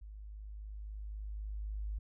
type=tone with level ramp; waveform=sine; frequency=51.91 Hz; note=G#1; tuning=in tune; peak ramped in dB=-46 to -35 dBFS; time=0.01-1.99 s; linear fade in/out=10 ms; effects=none